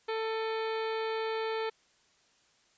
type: harmonic tone with a mistuned harmonic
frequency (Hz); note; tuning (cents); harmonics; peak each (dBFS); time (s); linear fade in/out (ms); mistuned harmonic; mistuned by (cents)
444.1; A4; +16; 1 / 2 / 3 / 4 / 5 / 6 / 7 / 8 / 9 / 10; -32 / -38 / -42 / -44 / -46 / -48 / -49 / -50 / -51 / -52; 0.08-1.7; 10; 6; -110
effects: white hiss -67 dBFS RMS until 2.77 s + resampled to 16000 Hz

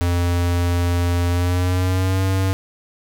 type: tone with pitch glide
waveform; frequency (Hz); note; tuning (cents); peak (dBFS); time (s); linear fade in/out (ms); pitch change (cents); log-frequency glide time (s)
square; 87.31 to 95.21; F2 to G2; 0 to -50; -17; 0.01-2.53; 0; +150; 1.29-2.23
effects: none

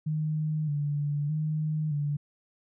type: tone with vibrato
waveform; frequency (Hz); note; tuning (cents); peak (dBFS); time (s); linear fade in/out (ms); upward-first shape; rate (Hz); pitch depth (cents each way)
sine; 150; D3; +37; -26; 0.06-2.17; 10; square; 0.81; 50
effects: none

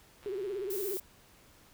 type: click train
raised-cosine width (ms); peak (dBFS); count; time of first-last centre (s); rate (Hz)
0.3; -39; 90; 0.23-0.936; 126
type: tone with vibrato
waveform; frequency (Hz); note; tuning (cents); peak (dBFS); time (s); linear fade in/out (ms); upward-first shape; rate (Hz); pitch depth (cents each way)
sine; 392; G4; 0; -33; 0.26-0.97; 0; sine; 17; 120
type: noise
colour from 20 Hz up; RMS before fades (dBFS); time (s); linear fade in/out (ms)
violet; -39; 0.7-1; 5
effects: pink hiss -60 dBFS RMS until 1.73 s

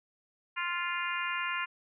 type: harmonic tone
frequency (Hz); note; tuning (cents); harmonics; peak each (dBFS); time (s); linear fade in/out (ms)
349; F4; -1; 3 / 4 / 5 / 6 / 7 / 8; -36 / -37 / -38 / -39 / -39 / -40; 0.56-1.66; 20
effects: none

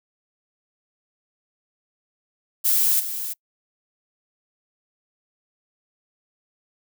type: noise with echo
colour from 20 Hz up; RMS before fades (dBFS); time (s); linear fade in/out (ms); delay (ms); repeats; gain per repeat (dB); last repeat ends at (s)
violet; -19; 2.64-3.01; 20; 330; 1; -10; 3.34
effects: noise-tail reverb RT60 0.1 s tail -26 dB re dry

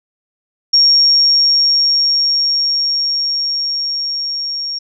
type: tone with level ramp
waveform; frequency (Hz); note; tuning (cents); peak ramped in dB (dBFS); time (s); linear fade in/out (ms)
sine; 5550; F8; -12; -6 to -19; 0.73-4.79; 10
effects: none

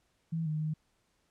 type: tone with pitch steps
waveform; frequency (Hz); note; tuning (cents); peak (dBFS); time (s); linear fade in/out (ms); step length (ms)
sine; 163.4 / 154 / 155.1; E3 / D#3 / D#3; -15 / -17 / -5; -30; 0.32-0.74; 10; 140
effects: pink hiss -74 dBFS RMS until 1.3 s + low-pass 10000 Hz 12 dB/octave

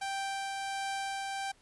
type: tone with tremolo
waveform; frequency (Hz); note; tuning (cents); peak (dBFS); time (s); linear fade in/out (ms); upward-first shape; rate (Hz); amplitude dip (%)
sawtooth; 784; G5; 0; -29; 0.01-1.52; 10; triangle; 1.4; 25
effects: pink hiss -65 dBFS RMS until 1.61 s + resampled to 24000 Hz

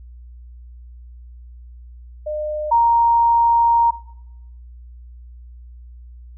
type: tone pair in turn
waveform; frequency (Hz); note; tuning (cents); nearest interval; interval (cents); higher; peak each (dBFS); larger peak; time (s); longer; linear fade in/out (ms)
sine; 606 / 933.3; D#5 / A#5; -46 / +2; perfect fifth; 748; second; -22 / -11; second; 2.26-2.71 / 2.71-3.91; second; 10
effects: noise-tail reverb RT60 0.8 s tail -18 dB re dry + added 60 Hz sine -37 dBFS peak until 6.37 s

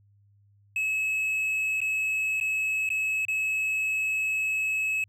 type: tone with dropouts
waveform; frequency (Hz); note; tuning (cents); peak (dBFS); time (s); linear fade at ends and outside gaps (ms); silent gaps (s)
triangle; 2580; E7; -38; -23; 0.76-5.04; 2; 1.805-1.815 / 2.401-2.41 / 2.891-2.902 / 3.252-3.283
effects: added 101 Hz sine -58 dBFS peak until 5.08 s

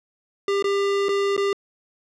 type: tone with dropouts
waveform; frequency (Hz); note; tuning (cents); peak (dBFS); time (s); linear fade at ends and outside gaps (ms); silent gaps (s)
square; 398.7; G4; +29; -20; 0.48-1.53; 2; 0.625-0.642 / 1.085-1.09 / 1.366-1.377
effects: low-pass 5000 Hz 12 dB/octave

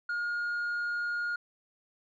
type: tone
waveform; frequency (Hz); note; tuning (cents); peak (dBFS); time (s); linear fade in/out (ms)
sine; 1426; F6; +36; -27; 0.09-1.36; 5
effects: tanh soft clip ceiling -29 dBFS

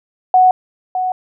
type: tone pair in turn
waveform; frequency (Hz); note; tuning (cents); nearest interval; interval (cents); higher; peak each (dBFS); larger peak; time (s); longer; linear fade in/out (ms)
sine; 740 / 740; F#5 / F#5; 0 / 0; unison; 0; neither; -6 / -15; first; 0.34-0.51 / 0.95-1.12; neither; 2
effects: none

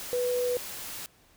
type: tone in noise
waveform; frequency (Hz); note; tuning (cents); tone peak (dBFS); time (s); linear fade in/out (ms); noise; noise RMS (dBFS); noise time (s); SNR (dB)
sine; 493.2; B4; -2; -25; 0.13-0.57; 0; white; -39; 0-1.06; +11
effects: pink hiss -61 dBFS RMS until 1.36 s

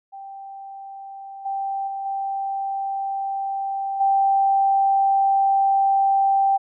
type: tone with level steps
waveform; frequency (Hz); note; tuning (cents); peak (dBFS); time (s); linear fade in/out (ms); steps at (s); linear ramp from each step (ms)
sine; 784; G5; 0; -34 / -23 / -26 / -23 / -15; 0.12-6.58; 20; 1.45 / 1.87 / 2.05 / 4; 10
effects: none

